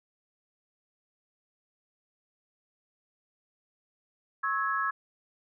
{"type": "tone cluster", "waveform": "sine", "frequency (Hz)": [1092, 1303, 1669], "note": ["C#6", "E6", "G#6"], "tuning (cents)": [-26, -20, 8], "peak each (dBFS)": -31, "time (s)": [4.43, 4.91], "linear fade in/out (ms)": 10, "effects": []}